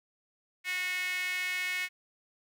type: tone with high-pass filter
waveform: sawtooth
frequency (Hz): 365.4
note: F#4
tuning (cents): -22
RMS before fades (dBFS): -33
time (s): 0.64-1.89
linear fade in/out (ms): 50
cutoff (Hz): 2100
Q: 6.4
effects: none